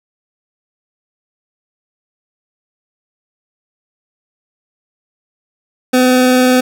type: tone with vibrato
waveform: 25% pulse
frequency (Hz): 253.5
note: B3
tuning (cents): +45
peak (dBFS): -4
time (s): 5.93-6.61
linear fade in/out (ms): 10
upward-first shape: sine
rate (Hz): 20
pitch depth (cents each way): 15
effects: none